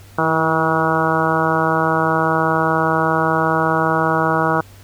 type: harmonic tone with a mistuned harmonic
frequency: 160.3 Hz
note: E3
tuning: 48 cents flat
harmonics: 1 / 2 / 3 / 4 / 5 / 6 / 7 / 8 / 9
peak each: -23 / -23 / -23 / -23 / -23 / -23 / -23 / -23 / -23 dBFS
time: 0.18-4.61 s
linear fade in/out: 5 ms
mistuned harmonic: 2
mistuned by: +29 cents
effects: added 98 Hz sine -41 dBFS peak until 4.83 s + pink hiss -47 dBFS RMS until 4.83 s